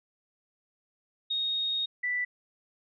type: tone pair in turn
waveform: sine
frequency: 3729 / 1975.4 Hz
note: A#7 / B6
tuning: 0 / 0 cents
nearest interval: major seventh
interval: 1100 cents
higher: first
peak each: -27 dBFS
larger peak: neither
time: 1.3-1.86 / 2.03-2.25 s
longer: first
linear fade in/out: 10 ms
effects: none